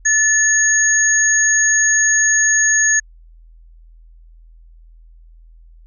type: tone pair together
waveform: sine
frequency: 1748 / 6600 Hz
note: A6 / G#8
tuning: -12 / -12 cents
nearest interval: octave + major seventh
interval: 2300 cents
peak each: -14 dBFS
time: 0.05-3 s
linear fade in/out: 10 ms
effects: added 41 Hz sine -41 dBFS peak until 5.86 s